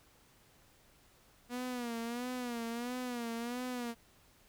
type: tone with vibrato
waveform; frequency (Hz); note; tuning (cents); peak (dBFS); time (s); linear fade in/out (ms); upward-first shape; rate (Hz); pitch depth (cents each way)
sawtooth; 240.8; B3; -44; -33; 1.49-3.95; 50; sine; 1.5; 80
effects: pink hiss -65 dBFS RMS until 4.48 s